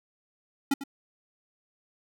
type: tone with echo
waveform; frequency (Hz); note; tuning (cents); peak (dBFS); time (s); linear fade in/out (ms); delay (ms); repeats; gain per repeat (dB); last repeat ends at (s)
square; 277.2; C#4; 0; -22; 0.71-0.74; 5; 98; 1; -13; 0.838
effects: none